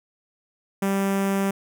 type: tone with notch filter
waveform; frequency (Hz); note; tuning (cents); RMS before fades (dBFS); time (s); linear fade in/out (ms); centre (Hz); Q
sawtooth; 196; G3; 0; -23; 0.82-1.51; 5; 4200; 1.1
effects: none